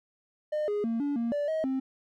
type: tone with pitch steps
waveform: triangle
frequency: 606 / 414.2 / 228.9 / 286.8 / 232.9 / 582 / 634 / 264.3 Hz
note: D#5 / G#4 / A#3 / D4 / A#3 / D5 / D#5 / C4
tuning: -46 / -5 / -31 / -41 / -1 / -16 / +32 / +18 cents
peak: -24 dBFS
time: 0.52-1.8 s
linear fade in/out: 10 ms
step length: 160 ms
effects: tanh soft clip ceiling -21 dBFS